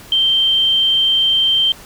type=tone; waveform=sine; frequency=3136 Hz; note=G7; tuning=in tune; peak=-11 dBFS; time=0.12-1.72 s; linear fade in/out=2 ms; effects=pink hiss -39 dBFS RMS until 1.85 s